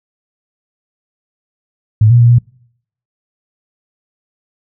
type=tone with pitch steps; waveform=sine; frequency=108.2 / 120.2 / 118.7 / 120.5 Hz; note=A2 / B2 / A#2 / B2; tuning=-29 / -46 / +32 / -42 cents; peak=-4 dBFS; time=2.01-2.386 s; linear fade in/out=5 ms; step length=94 ms; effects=noise-tail reverb RT60 0.7 s tail -26 dB re dry

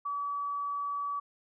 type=tone; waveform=sine; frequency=1144 Hz; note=D6; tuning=46 cents flat; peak=-31 dBFS; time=0.05-1.2 s; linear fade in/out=10 ms; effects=none

